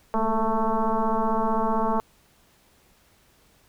sine tone with frequency modulation, 447.8 Hz, A4, 30 cents sharp, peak -20 dBFS, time 0.14-2 s, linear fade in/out 0 ms, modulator 220 Hz, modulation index 3.1, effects pink hiss -60 dBFS RMS until 3.68 s

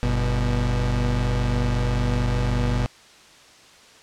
35% pulse tone pair together, 48.42 / 122 Hz, G1 / B2, -21 / -21 cents, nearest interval octave + major third, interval 1600 cents, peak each -21 dBFS, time 0.03-2.86 s, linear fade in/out 0 ms, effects white hiss -49 dBFS RMS until 4.02 s + low-pass 6000 Hz 12 dB/octave

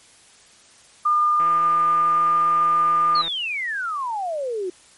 sine tone, 1207 Hz, D6, 47 cents sharp, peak -15 dBFS, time 1.05-3.22 s, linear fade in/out 10 ms
click train, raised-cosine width 0.5 ms, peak -21 dBFS, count 313, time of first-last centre 1.4-3.28 s, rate 166 Hz
sine exponential sweep, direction down, 4435 to 350.8 Hz, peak -23 dBFS, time 3.15-4.7 s, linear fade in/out 5 ms
effects white hiss -51 dBFS RMS until 4.97 s + MP3 48 kbps

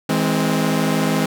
sawtooth chord, E augmented, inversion none, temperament equal with one note detuned, 160.96 / 207.7 / 261.6 Hz, E3 / G#3 / B#3, -41 / 0 / 0 cents, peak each -17 dBFS, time 0.09-1.26 s, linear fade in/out 5 ms, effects none

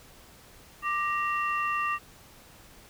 sine tone cluster, 1182 / 1881 / 2739 Hz, D6 / A#6 / F7, +11 / +15 / -34 cents, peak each -27 / -33 / -33 dBFS, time 0.82-1.99 s, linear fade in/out 50 ms, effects tanh soft clip ceiling -17 dBFS + pink hiss -53 dBFS RMS until 2.89 s

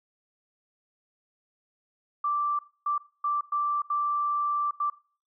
sine tone bursts at uneven times, 1172 Hz, D6, 4 cents flat, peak -24 dBFS, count 6, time 2.24-2.59 / 2.86-2.98 / 3.24-3.41 / 3.52-3.82 / 3.9-4.71 / 4.8-4.9 s, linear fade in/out 5 ms, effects noise-tail reverb RT60 0.4 s tail -19 dB re dry

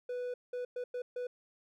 triangle tone bursts at uneven times, 493.9 Hz, B4, in tune, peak -33 dBFS, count 5, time 0.09-0.34 / 0.53-0.65 / 0.76-0.84 / 0.94-1.02 / 1.16-1.27 s, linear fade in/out 5 ms, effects none

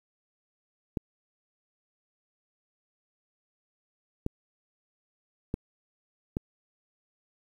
clicks, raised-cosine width 3 ms, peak -16 dBFS, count 4, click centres 0.972 / 4.264 / 5.541 / 6.369 s, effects 9-bit

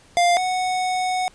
square tone pair in turn, 699 / 738.1 Hz, F5 / F#5, +1 / -4 cents, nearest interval minor second, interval 95 cents, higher second, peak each -15 / -21 dBFS, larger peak first, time 0.17-0.37 / 0.37-1.28 s, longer second, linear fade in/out 0 ms, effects pink hiss -52 dBFS RMS until 1.34 s + resampled to 22050 Hz

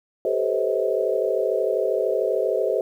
sine tone cluster, 386.7 / 434 / 505 / 538 / 638 Hz, G4 / A4 / B4 / C5 / D#5, -24 / -24 / +39 / +48 / +43 cents, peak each -26 dBFS, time 0.25-2.81 s, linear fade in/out 2 ms, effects 9-bit

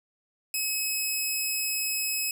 10% pulse tone, 2563 Hz, E7, 49 cents flat, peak -18 dBFS, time 0.54-2.31 s, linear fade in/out 2 ms, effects none

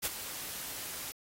white noise with ADSR envelope, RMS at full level -30 dBFS, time 0.02-1.12 s, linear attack 35 ms, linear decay 29 ms, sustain -11 dB, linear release 13 ms, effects AAC 48 kbps

